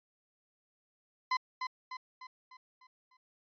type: tone with echo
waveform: 35% pulse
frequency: 1022 Hz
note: C6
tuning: 41 cents flat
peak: -26 dBFS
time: 1.31-1.37 s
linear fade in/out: 5 ms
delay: 300 ms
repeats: 6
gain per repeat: -6 dB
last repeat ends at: 3.17 s
effects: resampled to 11025 Hz